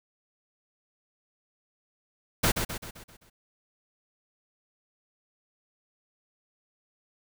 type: noise with echo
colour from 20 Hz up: pink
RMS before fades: -23 dBFS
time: 2.43-2.52 s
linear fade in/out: 10 ms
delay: 130 ms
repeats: 6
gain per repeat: -6 dB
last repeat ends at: 3.3 s
effects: none